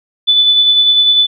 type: tone with tremolo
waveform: sine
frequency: 3488 Hz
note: A7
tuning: 16 cents flat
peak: -5 dBFS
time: 0.27-1.27 s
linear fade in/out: 20 ms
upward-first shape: sine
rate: 10 Hz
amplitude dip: 35%
effects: none